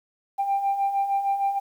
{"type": "beating tone pair", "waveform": "sine", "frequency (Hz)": [787, 793.5], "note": ["G5", "G5"], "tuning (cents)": [7, 21], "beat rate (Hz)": 6.5, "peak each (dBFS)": [-28, -21], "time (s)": [0.38, 1.6], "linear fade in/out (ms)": 20, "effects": ["tanh soft clip ceiling -17 dBFS", "9-bit"]}